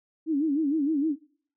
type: tone with vibrato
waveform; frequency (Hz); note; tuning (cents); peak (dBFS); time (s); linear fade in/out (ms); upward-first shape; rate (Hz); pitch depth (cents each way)
sine; 297.9; D4; +25; -22; 0.26-1.16; 50; sine; 6.5; 150
effects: noise-tail reverb RT60 0.5 s tail -22 dB re dry